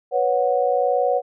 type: chord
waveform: sine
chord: B suspended second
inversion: none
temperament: equal with one note detuned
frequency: 493.9 / 554.4 / 736.2 Hz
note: B4 / C#5 / F#5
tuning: 0 / 0 / -9 cents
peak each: -21 dBFS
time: 0.11-1.22 s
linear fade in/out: 50 ms
effects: none